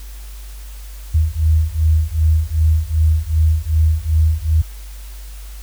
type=beating tone pair; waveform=sine; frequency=77.78 / 80.38 Hz; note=D#2 / E2; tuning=0 / -43 cents; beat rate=2.6 Hz; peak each=-15 dBFS; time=1.14-4.62 s; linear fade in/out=10 ms; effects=added 50 Hz sine -30 dBFS peak until 5.62 s + white hiss -43 dBFS RMS until 5.62 s